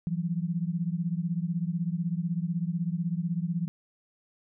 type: beating tone pair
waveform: sine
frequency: 165.6 / 181.6 Hz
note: E3 / F#3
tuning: +8 / -32 cents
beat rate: 16 Hz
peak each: -29 / -31 dBFS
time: 0.07-3.68 s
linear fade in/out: 0 ms
effects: none